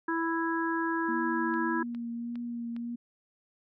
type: harmonic tone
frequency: 330 Hz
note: E4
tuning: 2 cents sharp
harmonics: 1 / 3 / 4 / 5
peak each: -30 / -33 / -39 / -34 dBFS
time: 0.08-1.83 s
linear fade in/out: 5 ms
type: tone with vibrato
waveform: sine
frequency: 236.4 Hz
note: A#3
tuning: 24 cents sharp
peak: -33 dBFS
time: 1.08-2.96 s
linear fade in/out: 10 ms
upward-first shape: triangle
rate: 1.7 Hz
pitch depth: 22 cents each way
type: click train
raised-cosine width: 0.3 ms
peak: -34 dBFS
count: 4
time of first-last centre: 1.54-2.764 s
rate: 2.45 Hz
effects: none